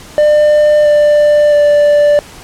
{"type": "tone with pitch steps", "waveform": "triangle", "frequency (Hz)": [599, 592.8, 586.7], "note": ["D5", "D5", "D5"], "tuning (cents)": [34, 16, -2], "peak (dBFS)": -3, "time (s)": [0.18, 2.19], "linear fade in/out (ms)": 0, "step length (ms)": 670, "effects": ["pink hiss -34 dBFS RMS until 2.43 s", "low-pass 11000 Hz 12 dB/octave"]}